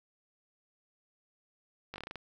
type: slowing click train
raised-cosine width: 0.3 ms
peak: -25 dBFS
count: 8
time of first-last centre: 1.94-2.157 s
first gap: 19 ms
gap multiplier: 1.16
effects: 10-bit